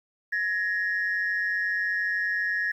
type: tone pair together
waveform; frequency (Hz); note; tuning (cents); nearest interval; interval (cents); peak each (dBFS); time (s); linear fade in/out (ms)
sine; 1678.7 / 1867; G#6 / A#6; +18 / +2; major second; 184; -26; 0.32-2.72; 10
effects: tanh soft clip ceiling -19 dBFS + 10-bit